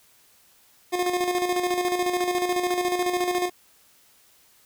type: tone with tremolo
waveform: 25% pulse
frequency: 357.9 Hz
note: F4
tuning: 42 cents sharp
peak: -17 dBFS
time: 0.92-3.5 s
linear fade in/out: 20 ms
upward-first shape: square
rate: 14 Hz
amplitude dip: 50%
effects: white hiss -58 dBFS RMS until 4.65 s